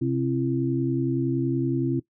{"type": "tone cluster", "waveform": "sine", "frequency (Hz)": [130.8, 266.7, 337.4], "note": ["C3", "C4", "E4"], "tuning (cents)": [0, 33, 40], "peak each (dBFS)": -26, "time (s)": [0.01, 2], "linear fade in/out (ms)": 10, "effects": ["noise-tail reverb RT60 0.1 s tail -18 dB re dry"]}